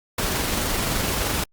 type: noise with amplitude modulation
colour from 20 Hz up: pink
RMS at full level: -23 dBFS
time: 0.18-1.44 s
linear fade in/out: 5 ms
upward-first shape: sine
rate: 23.3 Hz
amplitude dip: 25%
effects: Opus 48 kbps